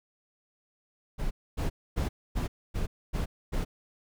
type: noise bursts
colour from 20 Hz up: brown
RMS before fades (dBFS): -29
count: 7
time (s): 1.18-3.65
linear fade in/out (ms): 20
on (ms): 130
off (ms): 260
effects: none